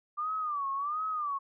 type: tone with vibrato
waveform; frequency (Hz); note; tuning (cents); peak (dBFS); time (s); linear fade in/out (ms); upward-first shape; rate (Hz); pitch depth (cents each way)
sine; 1181; D6; +9; -30; 0.17-1.39; 20; sine; 1.4; 140
effects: none